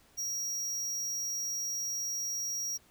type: tone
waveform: square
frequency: 5680 Hz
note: F8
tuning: 28 cents sharp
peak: -33 dBFS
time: 0.17-2.78 s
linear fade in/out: 20 ms
effects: pink hiss -63 dBFS RMS until 2.9 s